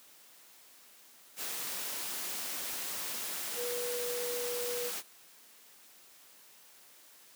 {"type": "tone in noise", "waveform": "sine", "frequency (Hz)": 485.7, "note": "B4", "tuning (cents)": -29, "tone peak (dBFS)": -35, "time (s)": [3.55, 4.92], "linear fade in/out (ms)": 50, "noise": "white", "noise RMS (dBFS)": -38, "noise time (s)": [1.36, 5.03], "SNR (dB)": 0, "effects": ["white hiss -58 dBFS RMS until 7.35 s", "high-pass 200 Hz 12 dB/octave"]}